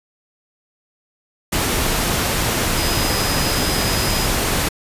sine tone in noise, 4999 Hz, D#8, 7 cents sharp, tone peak -26 dBFS, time 2.77-4.27 s, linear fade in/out 10 ms, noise pink, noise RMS -19 dBFS, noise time 1.52-4.69 s, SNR -10 dB, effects resampled to 32000 Hz

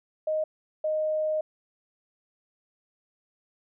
sine tone pair in turn, 622.3 / 619.8 Hz, D#5 / D#5, 0 / -7 cents, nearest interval unison, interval 7 cents, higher first, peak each -24 dBFS, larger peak neither, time 0.27-0.44 / 0.84-1.41 s, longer second, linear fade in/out 5 ms, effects none

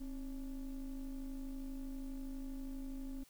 triangle ring-modulated tone, 146.2 Hz, D3, 7 cents flat, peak -36 dBFS, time 0-3.24 s, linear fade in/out 10 ms, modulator 120 Hz, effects white hiss -66 dBFS RMS until 3.29 s

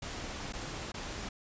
pink noise with dropouts, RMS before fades -40 dBFS, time 0.02-1.29 s, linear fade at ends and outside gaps 5 ms, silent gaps 0.525-0.534 / 0.92-0.941 s, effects resampled to 16000 Hz

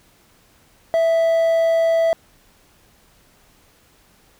triangle tone with quantisation, 659.3 Hz, E5, in tune, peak -12 dBFS, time 0.94-2.13 s, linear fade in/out 0 ms, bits 7, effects pink hiss -55 dBFS RMS until 4.39 s

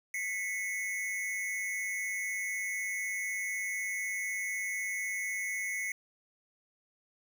square tone pair together, 2000 / 2196 Hz, B6 / C#7, +21 / -17 cents, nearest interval major second, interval 162 cents, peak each -37 / -36 dBFS, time 0.14-5.92 s, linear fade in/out 2 ms, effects 12-bit

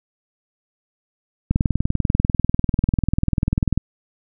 click train, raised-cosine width 5 ms, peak -5 dBFS, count 47, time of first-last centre 1.51-3.776 s, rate 20.3 Hz, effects none

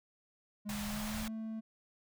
triangle tone with pitch glide, 207.7 to 221.3 Hz, G#3 to A3, 0 to +10 cents, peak -36 dBFS, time 0.65-1.61 s, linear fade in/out 20 ms, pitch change +110 cents, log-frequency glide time 0.86-1.32 s
pink band-stop noise, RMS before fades -42 dBFS, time 0.69-1.28 s, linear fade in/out 2 ms, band 180 to 580 Hz, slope 48 dB/octave
effects none

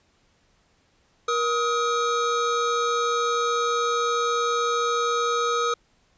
square tone pair together, 473.8 / 1265 Hz, A#4 / D#6, +28 / +28 cents, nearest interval octave + perfect fourth, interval 1700 cents, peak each -26 / -24 dBFS, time 1.28-5.74 s, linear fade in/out 5 ms, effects pink hiss -64 dBFS RMS until 6.17 s + resampled to 16000 Hz

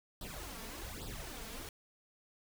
pink noise with flanger, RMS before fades -45 dBFS, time 0.21-1.69 s, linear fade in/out 2 ms, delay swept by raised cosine 0.22 to 4.52 ms, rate 1.2 Hz, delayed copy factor +0.85, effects none

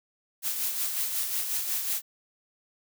blue noise with tremolo, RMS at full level -28 dBFS, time 0.42-2.02 s, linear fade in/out 50 ms, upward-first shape sine, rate 5.5 Hz, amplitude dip 45%, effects none

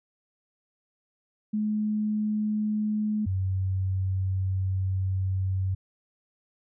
sine tone pair in turn, 212.6 / 94.7 Hz, G#3 / F#2, +41 / +41 cents, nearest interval octave + major second, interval 1400 cents, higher first, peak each -24 dBFS, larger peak neither, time 1.53-3.26 / 3.26-5.75 s, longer second, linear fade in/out 10 ms, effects none

